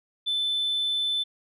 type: tone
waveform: sine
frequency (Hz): 3520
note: A7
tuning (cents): 0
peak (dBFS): -22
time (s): 0.26-1.24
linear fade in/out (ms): 20
effects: tanh soft clip ceiling -21 dBFS